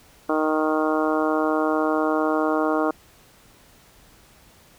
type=harmonic tone; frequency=155.56 Hz; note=D#3; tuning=in tune; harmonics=2 / 3 / 4 / 5 / 6 / 7 / 8 / 9; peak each=-23 / -26 / -26 / -29 / -33 / -29 / -31 / -32 dBFS; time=0.29-2.91 s; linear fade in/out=5 ms; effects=pink hiss -53 dBFS RMS until 4.78 s